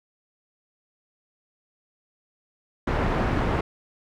pink low-pass noise, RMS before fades -24 dBFS, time 2.87-3.61 s, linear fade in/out 5 ms, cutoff 1500 Hz, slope 12 dB/octave, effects none

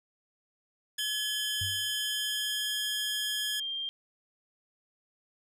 10% pulse tone, 1700 Hz, G#6, 40 cents sharp, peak -24 dBFS, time 0.98-3.6 s, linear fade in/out 5 ms
sine tone with pitch glide, 3136 to 3187 Hz, G7 to G7, 0 to +28 cents, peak -32 dBFS, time 0.99-3.89 s, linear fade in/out 0 ms, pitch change +28 cents, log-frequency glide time 1.99-2.76 s
sine tone with exponential decay, 96 Hz, G2, 36 cents flat, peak -32 dBFS, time 1.61-1.98 s, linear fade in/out 5 ms, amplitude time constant 80 ms
effects none

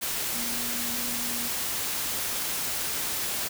sine tone in noise, 238.7 Hz, A#3, 41 cents sharp, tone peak -38 dBFS, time 0.34-1.49 s, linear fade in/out 20 ms, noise white, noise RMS -30 dBFS, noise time 0.01-3.49 s, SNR -11 dB, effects none

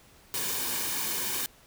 white noise with comb filter, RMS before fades -31 dBFS, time 0.34-1.46 s, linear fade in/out 0 ms, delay 1.5 ms, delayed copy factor -0.55, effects pink hiss -57 dBFS RMS until 1.66 s

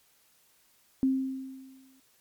sine tone with exponential decay, 264.6 Hz, C4, 20 cents sharp, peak -20 dBFS, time 1.03-2 s, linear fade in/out 0 ms, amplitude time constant 210 ms, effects white hiss -65 dBFS RMS until 2.2 s + MP3 96 kbps

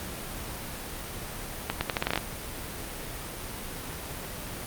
accelerating click train, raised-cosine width 0.3 ms, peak -9 dBFS, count 10, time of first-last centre 1.7-2.176 s, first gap 110 ms, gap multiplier 0.8, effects pink hiss -37 dBFS RMS until 4.66 s + Opus 32 kbps

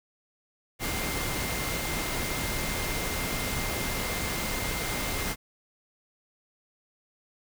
sine tone in noise, 2100 Hz, C7, 6 cents sharp, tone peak -38 dBFS, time 0.79-5.36 s, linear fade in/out 50 ms, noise pink, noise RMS -31 dBFS, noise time 0.79-5.36 s, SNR -10 dB, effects none

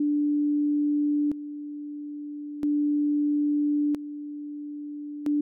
sine tone with tremolo, 293.7 Hz, D4, in tune, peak -21 dBFS, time 0-5.41 s, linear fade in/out 5 ms, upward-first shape square, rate 0.38 Hz, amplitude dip 75%, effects none

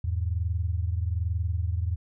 sine tone pair together, 82.13 / 103.3 Hz, E2 / G#2, -6 / -9 cents, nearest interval major third, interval 397 cents, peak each -26 / -30 dBFS, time 0.04-1.96 s, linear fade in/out 5 ms, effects none

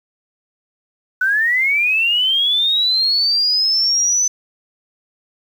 sine linear sweep, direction up, 1480 to 6090 Hz, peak -13 dBFS, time 1.21-4.28 s, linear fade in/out 5 ms, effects 7-bit

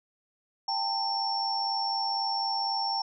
sine tone cluster, 794 / 898 / 5440 Hz, G5 / A5 / F8, +22 / +35 / -46 cents, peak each -32 / -32 / -30 dBFS, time 0.68-3.02 s, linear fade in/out 5 ms, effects none

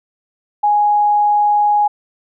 sine tone, 830.6 Hz, G#5, in tune, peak -10 dBFS, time 0.63-1.88 s, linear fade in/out 10 ms, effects none

